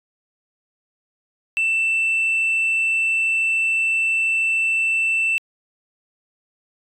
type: tone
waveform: sine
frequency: 2667 Hz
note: E7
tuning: 20 cents sharp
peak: -15 dBFS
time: 1.57-5.38 s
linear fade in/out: 0 ms
effects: tanh soft clip ceiling -15 dBFS